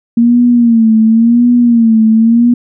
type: tone with vibrato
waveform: sine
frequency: 231.3 Hz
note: A#3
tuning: 13 cents flat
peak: -4 dBFS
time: 0.17-2.54 s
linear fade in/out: 5 ms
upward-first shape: sine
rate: 0.93 Hz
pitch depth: 85 cents each way
effects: none